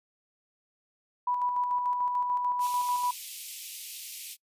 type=tone with tremolo; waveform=sine; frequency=984 Hz; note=B5; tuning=7 cents flat; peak=-25 dBFS; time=1.27-3.11 s; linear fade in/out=5 ms; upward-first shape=square; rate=6.8 Hz; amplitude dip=35%
type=high-pass noise; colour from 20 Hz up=white; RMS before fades=-40 dBFS; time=2.59-4.37 s; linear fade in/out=50 ms; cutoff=2300 Hz; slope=48 dB/octave
effects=noise-tail reverb RT60 0.1 s tail -24 dB re dry + resampled to 32000 Hz